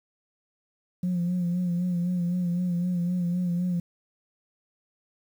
sine tone with vibrato, 176.9 Hz, F3, 23 cents sharp, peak -22 dBFS, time 1.03-3.8 s, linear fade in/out 5 ms, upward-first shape sine, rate 3.9 Hz, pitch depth 44 cents each way, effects tanh soft clip ceiling -21 dBFS + 9-bit

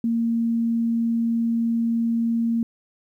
sine tone, 230.8 Hz, A#3, 17 cents flat, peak -19 dBFS, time 0.04-2.63 s, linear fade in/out 2 ms, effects 10-bit

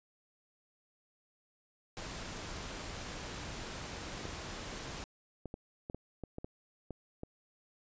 pink noise, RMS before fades -43 dBFS, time 1.97-5.04 s, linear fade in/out 0 ms
clicks, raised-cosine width 2 ms, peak -28 dBFS, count 10, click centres 4.254 / 5.457 / 5.541 / 5.899 / 5.946 / 6.237 / 6.384 / 6.445 / 6.907 / 7.234 s
effects resampled to 16000 Hz

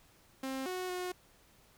sawtooth tone with pitch steps, 265.4 / 367.3 / 362.4 Hz, C4 / F#4 / F#4, +25 / -13 / -36 cents, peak -32 dBFS, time 0.43-1.12 s, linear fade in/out 5 ms, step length 230 ms, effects pink hiss -64 dBFS RMS until 1.77 s

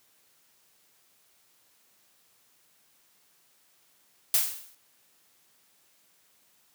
blue noise with exponential decay, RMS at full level -20 dBFS, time 4.34-4.75 s, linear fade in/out 2 ms, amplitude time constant 89 ms, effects white hiss -65 dBFS RMS until 6.74 s + high-pass 100 Hz 12 dB/octave

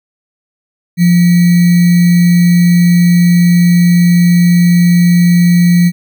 sine tone with sample-and-hold, 174.61 Hz, F3, in tune, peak -4 dBFS, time 0.97-5.92 s, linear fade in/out 50 ms, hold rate 2100 Hz, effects none

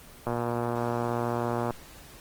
click train, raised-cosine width 1 ms, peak -15 dBFS, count 172, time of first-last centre 0.27-1.707 s, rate 119 Hz, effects pink hiss -49 dBFS RMS until 2.2 s + Opus 24 kbps

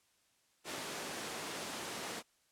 pink high-pass noise, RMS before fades -42 dBFS, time 0.64-2.23 s, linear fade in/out 50 ms, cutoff 250 Hz, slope 12 dB/octave, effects white hiss -73 dBFS RMS until 2.51 s + low-pass 10000 Hz 12 dB/octave

